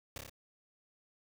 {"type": "noise with echo", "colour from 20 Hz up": "pink", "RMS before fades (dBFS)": -42, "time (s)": [0.16, 0.18], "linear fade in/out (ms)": 2, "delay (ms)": 29, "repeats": 4, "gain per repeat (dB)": -2, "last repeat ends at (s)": 0.296, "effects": []}